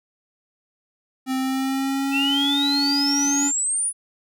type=tone with pitch glide; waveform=square; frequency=261.6 to 282 Hz; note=C4 to C#4; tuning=0 to +30 cents; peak=-22 dBFS; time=1.26-3.52 s; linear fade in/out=50 ms; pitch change=+130 cents; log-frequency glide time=1.37-2.5 s
type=exponential sweep; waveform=sine; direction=up; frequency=2600 to 9956 Hz; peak=-20 dBFS; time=2.11-3.93 s; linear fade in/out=50 ms
effects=none